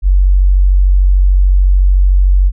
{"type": "tone", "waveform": "sine", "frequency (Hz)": 46.77, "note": "F#1", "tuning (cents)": 19, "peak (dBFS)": -5, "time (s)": [0.02, 2.52], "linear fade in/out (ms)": 50, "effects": []}